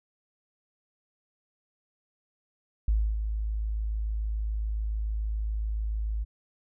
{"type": "tone with ADSR envelope", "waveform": "sine", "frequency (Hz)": 53.5, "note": "A1", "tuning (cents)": -48, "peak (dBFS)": -20, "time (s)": [2.88, 6.25], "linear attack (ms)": 3, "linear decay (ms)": 280, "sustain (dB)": -7, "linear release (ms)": 25, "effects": []}